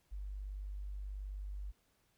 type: tone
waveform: sine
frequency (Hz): 49.34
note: G1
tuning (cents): +12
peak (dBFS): -40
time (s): 0.11-1.72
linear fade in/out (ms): 20
effects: pink hiss -75 dBFS RMS until 2.17 s